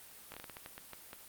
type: slowing click train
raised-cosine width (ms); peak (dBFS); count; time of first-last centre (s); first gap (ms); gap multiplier
0.3; -29; 11; 0.32-1.131; 20; 1.29
effects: white hiss -54 dBFS RMS until 1.28 s + Opus 32 kbps